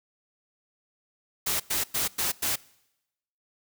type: noise bursts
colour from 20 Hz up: white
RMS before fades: -27 dBFS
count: 5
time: 1.46-2.56 s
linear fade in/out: 10 ms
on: 140 ms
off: 100 ms
effects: noise-tail reverb RT60 0.9 s tail -23 dB re dry